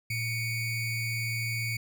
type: ring-modulated tone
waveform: square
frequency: 1174.7 Hz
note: D6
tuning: in tune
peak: -27 dBFS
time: 0.1-1.77 s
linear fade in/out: 5 ms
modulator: 1060 Hz
effects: none